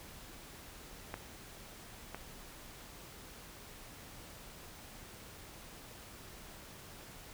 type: clicks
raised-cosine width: 0.5 ms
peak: -24 / -26 dBFS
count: 2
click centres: 1.141 / 2.146 s
effects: pink hiss -52 dBFS RMS until 7.33 s